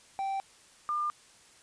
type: tone pair in turn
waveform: triangle / sine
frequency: 780 / 1201.7 Hz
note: G5 / D6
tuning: -9 / +39 cents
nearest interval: perfect fifth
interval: 748 cents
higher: second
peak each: -28 / -28 dBFS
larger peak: neither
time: 0.19-0.4 / 0.89-1.1 s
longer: neither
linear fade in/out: 0 ms
effects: white hiss -58 dBFS RMS until 1.62 s + resampled to 22050 Hz